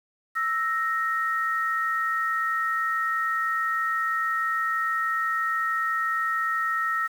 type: tone pair together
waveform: sine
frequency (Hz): 1318.5 / 1864.7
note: E6 / A#6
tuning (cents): 0 / 0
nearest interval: tritone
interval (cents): 600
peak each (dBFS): -25 / -27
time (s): 0.35-7.08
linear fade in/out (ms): 20
effects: 8-bit